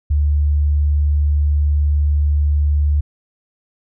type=tone; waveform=sine; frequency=73.42 Hz; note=D2; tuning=in tune; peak=-12 dBFS; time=0.1-3.01 s; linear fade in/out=10 ms; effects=none